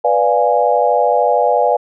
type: chord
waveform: sine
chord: B diminished seventh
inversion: none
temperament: equal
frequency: 493.9 / 587.3 / 698.5 / 830.6 Hz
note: B4 / D5 / F5 / Ab5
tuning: 0 / 0 / 0 / 0 cents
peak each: -16 dBFS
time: 0.04-1.77 s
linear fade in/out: 10 ms
effects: none